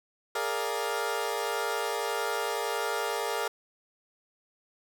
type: chord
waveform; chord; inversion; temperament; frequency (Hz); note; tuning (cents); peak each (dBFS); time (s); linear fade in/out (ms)
20% pulse; Bb dominant seventh; third; equal; 415.3 / 466.2 / 587.3 / 698.5; Ab4 / Bb4 / D5 / F5; 0 / 0 / 0 / 0; -29 / -28 / -31 / -32; 0.35-3.48; 5
effects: none